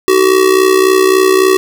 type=tone with amplitude modulation; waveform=square; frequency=378.5 Hz; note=F#4; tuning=39 cents sharp; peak=-4 dBFS; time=0.08-1.57 s; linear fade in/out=0 ms; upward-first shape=sine; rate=63.6 Hz; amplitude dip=70%; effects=none